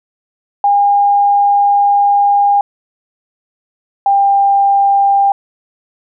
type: tone pair in turn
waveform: sine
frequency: 810 / 796.1 Hz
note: G#5 / G5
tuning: -43 / +27 cents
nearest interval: unison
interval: 30 cents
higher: first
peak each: -7 dBFS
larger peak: neither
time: 0.64-2.61 / 4.06-5.32 s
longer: first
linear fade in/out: 2 ms
effects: none